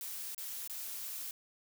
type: noise with dropouts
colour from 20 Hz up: blue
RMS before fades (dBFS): -42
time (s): 0.01-1.31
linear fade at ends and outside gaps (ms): 1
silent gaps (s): 0.347-0.379 / 0.676-0.697
effects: none